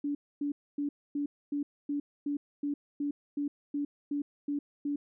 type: tone bursts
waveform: sine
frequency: 288.2 Hz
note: D4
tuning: 33 cents flat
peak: -29 dBFS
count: 14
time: 0.04-4.96 s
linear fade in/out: 5 ms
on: 110 ms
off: 260 ms
effects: none